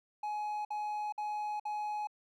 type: tone bursts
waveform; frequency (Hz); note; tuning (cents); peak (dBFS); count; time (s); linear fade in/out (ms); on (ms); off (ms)
triangle; 841; G#5; +22; -32; 4; 0.23-2.072; 5; 420; 54
effects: none